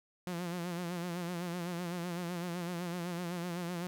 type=tone with vibrato; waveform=sawtooth; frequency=174.61 Hz; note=F3; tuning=in tune; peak=-32 dBFS; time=0.27-3.87 s; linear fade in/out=0 ms; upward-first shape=sine; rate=7.9 Hz; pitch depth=67 cents each way; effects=none